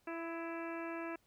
harmonic tone with a mistuned harmonic, 333 Hz, E4, 18 cents sharp, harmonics 1 / 2 / 3 / 4 / 5 / 6 / 7 / 8, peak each -42 / -46 / -49 / -50 / -50 / -57 / -53 / -54 dBFS, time 0.07-1.16 s, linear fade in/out 5 ms, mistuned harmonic 4, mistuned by -25 cents, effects pink hiss -74 dBFS RMS until 1.26 s

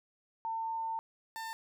sine / 30% pulse tone pair in turn, 901 / 897.4 Hz, A5 / A5, +41 / +34 cents, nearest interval unison, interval 7 cents, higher first, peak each -33 / -36 dBFS, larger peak first, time 0.45-0.99 / 1.36-1.53 s, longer first, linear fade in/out 0 ms, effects none

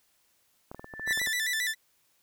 clicks, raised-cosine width 1 ms, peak -27 dBFS, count 11, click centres 0.715 / 0.746 / 0.795 / 0.844 / 0.938 / 0.996 / 1.076 / 1.109 / 1.175 / 1.216 / 1.273 s
sine tone with exponential growth, 1763 Hz, A6, 3 cents sharp, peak -24 dBFS, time 0.76-1.13 s, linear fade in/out 5 ms, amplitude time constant 80 ms
sawtooth tone with vibrato, 1864.7 Hz, A#6, in tune, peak -24 dBFS, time 1.06-1.75 s, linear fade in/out 50 ms, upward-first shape square, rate 7.4 Hz, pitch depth 95 cents each way
effects white hiss -69 dBFS RMS until 2.22 s

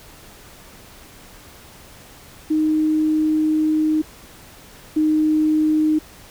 sine tone pair in turn, 310.2 / 309 Hz, D#4 / D#4, -5 / -12 cents, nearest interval unison, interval 7 cents, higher first, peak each -15 / -14 dBFS, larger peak second, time 2.5-4.02 / 4.96-5.99 s, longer first, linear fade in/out 10 ms, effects pink hiss -44 dBFS RMS until 6.3 s

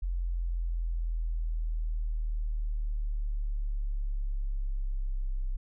sine exponential sweep, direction down, 43.78 to 32.37 Hz, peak -28 dBFS, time 0.02-5.57 s, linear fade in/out 10 ms, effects none

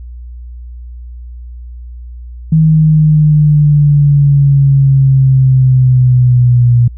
sine exponential sweep, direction down, 159.5 to 119.7 Hz, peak -4 dBFS, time 2.52-6.88 s, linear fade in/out 5 ms, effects added 60 Hz sine -25 dBFS peak until 6.97 s

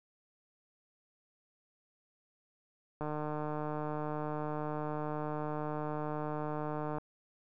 click train, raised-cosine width 1 ms, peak -24 dBFS, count 601, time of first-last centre 3.01-6.984 s, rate 151 Hz, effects none

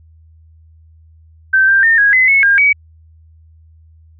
sine tone with pitch steps, 1551 / 1582 / 1818 / 1649 / 2034 / 2196 / 1611 / 2268 Hz, G6 / G6 / A#6 / G#6 / C7 / C#7 / G6 / C#7, -19 / +15 / -44 / -13 / -50 / -17 / +47 / +39 cents, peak -7 dBFS, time 1.53-2.73 s, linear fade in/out 10 ms, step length 150 ms, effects added 80 Hz sine -42 dBFS peak until 4.19 s

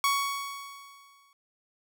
sawtooth tone with exponential decay, 1117 Hz, C#6, 13 cents sharp, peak -18 dBFS, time 0.04-1.33 s, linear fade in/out 1 ms, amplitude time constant 280 ms, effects none

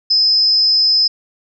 sine tone with amplitude modulation, 5100 Hz, D#8, 42 cents sharp, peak -7 dBFS, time 0.1-1.08 s, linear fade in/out 10 ms, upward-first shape sine, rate 219 Hz, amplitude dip 60%, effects none

